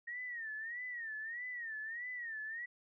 sine tone with vibrato, 1859 Hz, A#6, 5 cents flat, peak -40 dBFS, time 0.07-2.66 s, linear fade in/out 10 ms, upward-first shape sine, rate 1.6 Hz, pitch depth 130 cents each way, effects none

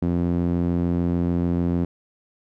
sawtooth tone with band-pass filter, 86.8 Hz, F2, 10 cents flat, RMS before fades -22 dBFS, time 0.02-1.85 s, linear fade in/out 5 ms, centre 230 Hz, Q 1.6, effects none

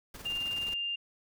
pink noise with tremolo, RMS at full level -45 dBFS, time 0.14-0.74 s, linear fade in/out 5 ms, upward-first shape square, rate 19 Hz, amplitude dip 45%
sine tone, 2800 Hz, F7, 4 cents sharp, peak -31 dBFS, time 0.25-0.96 s, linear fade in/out 10 ms
effects none

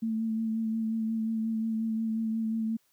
sine tone with vibrato, 222.9 Hz, A3, 23 cents sharp, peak -27 dBFS, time 0.02-2.77 s, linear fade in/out 10 ms, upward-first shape sine, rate 5.6 Hz, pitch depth 22 cents each way, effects white hiss -70 dBFS RMS until 2.92 s

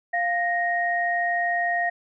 sine tone pair together, 698.5 / 1866.8 Hz, F5 / A#6, 0 / +2 cents, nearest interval octave + perfect fourth, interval 1702 cents, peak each -24 dBFS, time 0.13-1.9 s, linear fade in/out 10 ms, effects none

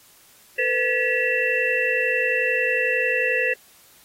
sine tone cluster, 455.9 / 507 / 1709 / 1939 / 2687 Hz, A#4 / B4 / G#6 / B6 / E7, -39 / +45 / +49 / -32 / +33 cents, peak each -29 / -25 / -27 / -24 / -24 dBFS, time 0.58-3.54 s, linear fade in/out 10 ms, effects white hiss -53 dBFS RMS until 4.04 s + AAC 48 kbps

